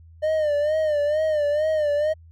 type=tone with vibrato; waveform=triangle; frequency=605 Hz; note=D#5; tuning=49 cents flat; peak=-17 dBFS; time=0.22-2.14 s; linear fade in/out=20 ms; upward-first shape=sine; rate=2.2 Hz; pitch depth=74 cents each way; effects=added 82 Hz sine -45 dBFS peak until 2.31 s